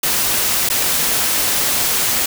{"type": "noise with dropouts", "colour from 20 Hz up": "white", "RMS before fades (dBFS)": -17, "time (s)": [0.03, 2.26], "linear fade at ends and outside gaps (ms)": 5, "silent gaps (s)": [0.69, 0.699], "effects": []}